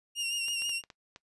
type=tone with vibrato; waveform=sawtooth; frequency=2794 Hz; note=F7; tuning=in tune; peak=-27 dBFS; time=0.15-0.82 s; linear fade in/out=50 ms; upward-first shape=sine; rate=6.2 Hz; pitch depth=39 cents each way
type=clicks; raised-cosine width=0.2 ms; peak=-29 dBFS; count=6; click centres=0.483 / 0.621 / 0.694 / 0.838 / 0.902 / 1.161 s
effects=noise-tail reverb RT60 0.1 s tail -21 dB re dry + resampled to 24000 Hz